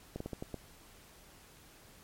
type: slowing click train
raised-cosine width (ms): 2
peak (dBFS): -25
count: 6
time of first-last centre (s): 0.16-0.543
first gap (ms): 44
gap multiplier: 1.28
effects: pink hiss -58 dBFS RMS until 2.03 s + MP3 64 kbps